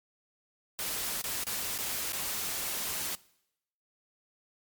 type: noise with dropouts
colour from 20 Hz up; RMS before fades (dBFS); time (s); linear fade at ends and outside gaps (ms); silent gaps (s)
white; -34; 0.79-3.15; 0; 1.215-1.241 / 1.437-1.468 / 1.778-1.787 / 2.122-2.132
effects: noise-tail reverb RT60 0.8 s tail -22 dB re dry + MP3 96 kbps